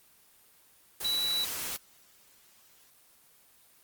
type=tone in noise; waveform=sine; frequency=3931 Hz; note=B7; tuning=9 cents flat; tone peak=-27 dBFS; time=1.04-1.45 s; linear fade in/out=10 ms; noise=white; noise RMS=-36 dBFS; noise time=1-1.77 s; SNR=+6 dB; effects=white hiss -61 dBFS RMS until 3.83 s + Opus 24 kbps